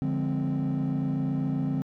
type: chord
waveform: triangle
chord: D half-diminished seventh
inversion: none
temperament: equal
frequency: 146.83 / 174.61 / 207.7 / 261.6 Hz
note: D3 / F3 / Ab3 / C4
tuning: 0 / 0 / 0 / 0 cents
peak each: -26 / -30 / -32 / -26 dBFS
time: 0.02-1.82 s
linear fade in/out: 0 ms
effects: tanh soft clip ceiling -19 dBFS